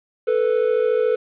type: tone pair together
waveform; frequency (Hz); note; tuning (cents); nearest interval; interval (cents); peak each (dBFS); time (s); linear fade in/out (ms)
triangle; 440 / 493.9; A4 / B4; 0 / 0; major second; 200; -17; 0.27-1.16; 10
effects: resampled to 8000 Hz + 8-bit